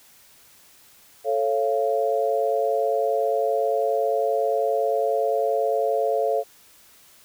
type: chord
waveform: sine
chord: A augmented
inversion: none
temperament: just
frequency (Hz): 440 / 550 / 687.5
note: A4 / C#5 / E#5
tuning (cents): 0 / -14 / -27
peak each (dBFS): -24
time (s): 1.24-6.44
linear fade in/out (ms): 50
effects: white hiss -53 dBFS RMS until 7.24 s